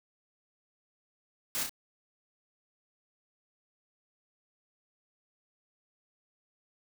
white noise with echo, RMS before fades -33 dBFS, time 1.55-1.63 s, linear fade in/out 0 ms, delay 32 ms, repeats 2, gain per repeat -4 dB, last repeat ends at 1.694 s, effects none

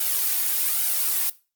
blue noise with flanger, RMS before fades -23 dBFS, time 0-1.3 s, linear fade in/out 5 ms, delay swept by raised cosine 1.3 to 2.8 ms, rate 1.2 Hz, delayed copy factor +1, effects noise-tail reverb RT60 0.3 s tail -19 dB re dry + Opus 32 kbps

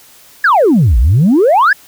sine exponential two-way sweep, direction down then up, 1760 to 51.91 to 1760 Hz, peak -4 dBFS, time 0.44-1.73 s, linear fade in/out 5 ms, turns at 0.98 s, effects tanh soft clip ceiling -3 dBFS + white hiss -42 dBFS RMS until 1.87 s

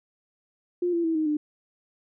sine tone with pitch steps, 353.5 / 339.3 / 325.7 / 312.6 / 300 Hz, F4 / F4 / E4 / D#4 / D4, +21 / -50 / -21 / +8 / +37 cents, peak -22 dBFS, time 0.82-1.37 s, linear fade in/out 5 ms, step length 110 ms, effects none

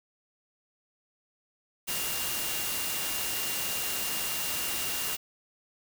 sine tone in noise, 2800 Hz, F7, 4 cents sharp, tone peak -39 dBFS, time 1.87-5.17 s, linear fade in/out 20 ms, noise white, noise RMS -32 dBFS, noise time 1.87-5.17 s, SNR -10 dB, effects none

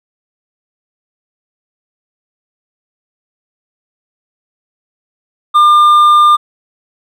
sine tone with hard clipping, 1200 Hz, D6, 37 cents sharp, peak -5 dBFS, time 5.54-6.37 s, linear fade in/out 20 ms, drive 4 dB, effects none

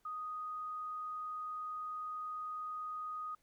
sine tone, 1244.5 Hz, D#6, in tune, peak -39 dBFS, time 0.05-3.35 s, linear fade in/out 5 ms, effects pink hiss -75 dBFS RMS until 3.42 s

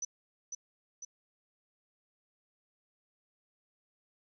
sine tone with echo, 5980 Hz, F#8, 17 cents sharp, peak -33 dBFS, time 0.02-0.05 s, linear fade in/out 5 ms, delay 500 ms, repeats 2, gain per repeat -4 dB, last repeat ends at 1.05 s, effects none

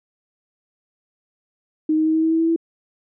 sine tone with pitch steps, 311.1 / 313.8 / 316.5 / 319.3 / 322.1 / 324.9 / 327.7 / 330.6 Hz, D#4 / D#4 / D#4 / D#4 / E4 / E4 / E4 / E4, 0 / +15 / +30 / +45 / -40 / -25 / -10 / +5 cents, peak -15 dBFS, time 1.89-2.562 s, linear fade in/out 5 ms, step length 84 ms, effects none

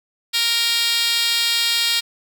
15% pulse tone with high-pass filter, 466.2 Hz, A#4, in tune, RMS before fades -19 dBFS, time 0.33-2.01 s, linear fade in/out 20 ms, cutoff 3200 Hz, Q 9.5, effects none

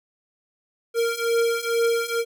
square beating tone pair, 462.9 / 465.1 Hz, A#4 / A#4, -12 / -4 cents, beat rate 2.2 Hz, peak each -25 / -23 dBFS, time 0.94-2.25 s, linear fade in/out 50 ms, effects none

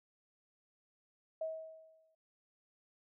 sine tone with exponential decay, 640 Hz, D#5, 49 cents sharp, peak -34 dBFS, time 1.41-2.15 s, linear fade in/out 5 ms, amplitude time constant 160 ms, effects noise-tail reverb RT60 0.3 s tail -20 dB re dry

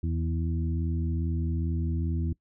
harmonic tone with a mistuned harmonic, 82.41 Hz, E2, in tune, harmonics 1 / 2 / 3 / 4, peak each -27 / -33 / -37 / -39 dBFS, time 0.03-2.33 s, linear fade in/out 5 ms, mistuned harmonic 2, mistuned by -26 cents, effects noise-tail reverb RT60 0.1 s tail -21 dB re dry

